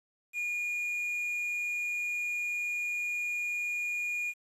triangle tone with quantisation, 2433 Hz, D#7, 39 cents flat, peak -29 dBFS, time 0.33-4.34 s, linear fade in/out 50 ms, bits 9, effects resampled to 32000 Hz

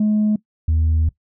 sine tone pair in turn, 212.2 / 79.49 Hz, G#3 / D#2, +38 / +38 cents, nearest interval octave + perfect fourth, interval 1700 cents, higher first, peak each -12 dBFS, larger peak neither, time 0-0.36 / 0.68-1.09 s, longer second, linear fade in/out 5 ms, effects noise-tail reverb RT60 0.1 s tail -20 dB re dry + tanh soft clip ceiling -12 dBFS

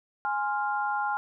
sine chord, F minor, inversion first, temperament equal, 830.6 / 1046.5 / 1396.9 Hz, Ab5 / C6 / F6, 0 / 0 / 0 cents, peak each -28 / -34 / -31 dBFS, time 0.25-1.17 s, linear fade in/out 0 ms, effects none

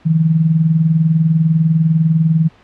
sine tone with tremolo, 161.1 Hz, E3, 39 cents flat, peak -7 dBFS, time 0.05-2.49 s, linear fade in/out 20 ms, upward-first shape sine, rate 20 Hz, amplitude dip 60%, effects pink hiss -48 dBFS RMS until 2.63 s + low-pass 3000 Hz 12 dB/octave

